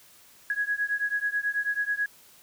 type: beating tone pair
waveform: sine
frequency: 1661.2 / 1670.4 Hz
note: G#6 / G#6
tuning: 0 / +10 cents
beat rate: 9.2 Hz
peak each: -28 / -29 dBFS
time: 0.5-2.06 s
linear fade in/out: 2 ms
effects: white hiss -55 dBFS RMS until 2.42 s